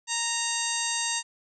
harmonic tone with a mistuned harmonic, 928 Hz, A#5, 8 cents flat, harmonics 1 / 2 / 3 / 4 / 5 / 6 / 7 / 8 / 9, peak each -35 / -35 / -35 / -35 / -35 / -35 / -35 / -35 / -35 dBFS, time 0.07-1.23 s, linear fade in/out 50 ms, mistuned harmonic 6, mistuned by +100 cents, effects none

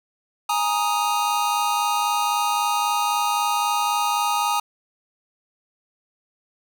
square chord, Ab suspended second, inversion none, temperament just, 830.6 / 934.4 / 1245.9 Hz, Ab5 / Bb5 / Eb6, 0 / +4 / +2 cents, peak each -25 dBFS, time 0.49-4.6 s, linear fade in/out 5 ms, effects none

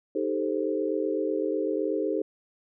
sine chord, A half-diminished seventh, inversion second, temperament equal, 311.1 / 392 / 440 / 523.3 Hz, Eb4 / G4 / A4 / C5, 0 / 0 / 0 / 0 cents, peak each -30 / -30 / -30 / -32 dBFS, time 0.15-2.22 s, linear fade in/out 5 ms, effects none

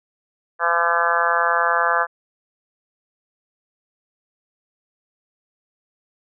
harmonic tone, 170 Hz, F3, 46 cents flat, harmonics 3 / 4 / 5 / 6 / 7 / 8 / 9 / 10, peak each -27 / -25 / -26 / -24 / -22 / -25 / -23 / -25 dBFS, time 0.59-2.07 s, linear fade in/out 50 ms, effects none

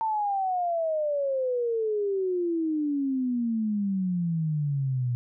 sine exponential sweep, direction down, 901 to 120.1 Hz, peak -24 dBFS, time 0.01-5.15 s, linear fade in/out 0 ms, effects none

